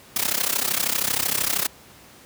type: noise with amplitude modulation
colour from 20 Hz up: white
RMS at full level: -20 dBFS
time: 0.16-1.67 s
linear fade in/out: 2 ms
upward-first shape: sine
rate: 32.9 Hz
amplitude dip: 85%
effects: pink hiss -48 dBFS RMS until 2.25 s + high-pass 80 Hz 12 dB/octave